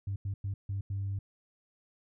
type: tone bursts at uneven times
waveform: sine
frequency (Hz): 98.6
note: G2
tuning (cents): +11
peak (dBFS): -30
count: 5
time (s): 0.07-0.16 / 0.25-0.34 / 0.44-0.54 / 0.69-0.81 / 0.9-1.19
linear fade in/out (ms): 5
effects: tanh soft clip ceiling -28 dBFS